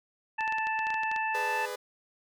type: harmonic tone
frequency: 880 Hz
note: A5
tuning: in tune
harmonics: 1 / 2 / 3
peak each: -30 / -33 / -35 dBFS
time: 0.38-1.66 s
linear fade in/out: 10 ms
type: clicks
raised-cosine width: 0.2 ms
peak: -23 dBFS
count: 12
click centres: 0.408 / 0.478 / 0.524 / 0.584 / 0.67 / 0.791 / 0.869 / 0.904 / 0.942 / 1.034 / 1.115 / 1.162 s
type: chord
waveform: sawtooth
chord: G# diminished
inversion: none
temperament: just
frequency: 415.3 / 498.4 / 598 Hz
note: G#4 / B4 / D5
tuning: 0 / +16 / +31 cents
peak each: -35 / -33 / -39 dBFS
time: 1.34-1.76 s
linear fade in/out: 10 ms
effects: none